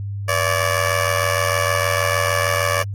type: tone with amplitude modulation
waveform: 15% pulse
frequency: 574 Hz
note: D5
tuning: 40 cents flat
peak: -7 dBFS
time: 0.28-2.83 s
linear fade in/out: 10 ms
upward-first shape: sine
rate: 86.5 Hz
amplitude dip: 90%
effects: added 100 Hz sine -24 dBFS peak until 2.94 s + AAC 64 kbps